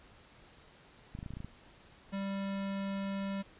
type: clicks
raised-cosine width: 5 ms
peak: -30 dBFS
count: 9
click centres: 1.151 / 1.189 / 1.229 / 1.262 / 1.306 / 1.337 / 1.37 / 1.404 / 1.446 s
type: tone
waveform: square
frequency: 196.3 Hz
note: G3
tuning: 3 cents sharp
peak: -35 dBFS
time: 2.12-3.43 s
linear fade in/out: 20 ms
effects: pink hiss -59 dBFS RMS until 3.59 s + resampled to 8000 Hz